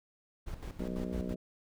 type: noise with tremolo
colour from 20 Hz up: brown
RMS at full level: -39 dBFS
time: 0.46-1.35 s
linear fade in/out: 20 ms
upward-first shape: square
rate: 6 Hz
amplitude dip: 65%
type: harmonic tone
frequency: 61.74 Hz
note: B1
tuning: in tune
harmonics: 3 / 4 / 5 / 6 / 7 / 8 / 9 / 10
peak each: -38 / -41 / -47 / -45 / -47 / -48 / -53 / -48 dBFS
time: 0.79-1.36 s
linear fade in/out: 10 ms
effects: none